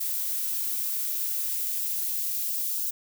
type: noise with high-pass filter sweep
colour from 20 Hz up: violet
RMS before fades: -29 dBFS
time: 0-2.91 s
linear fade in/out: 10 ms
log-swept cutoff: 430 to 3400 Hz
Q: 0.78
effects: none